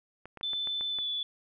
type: clicks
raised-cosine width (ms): 0.5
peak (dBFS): -29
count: 7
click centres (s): 0.256 / 0.373 / 0.411 / 0.533 / 0.673 / 0.81 / 0.987
type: tone with pitch glide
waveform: sine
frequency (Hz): 3520 to 3454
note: A7 to A7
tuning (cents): 0 to -33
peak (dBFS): -30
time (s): 0.43-1.23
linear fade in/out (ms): 2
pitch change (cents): -33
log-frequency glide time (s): 0.9-1.07
effects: none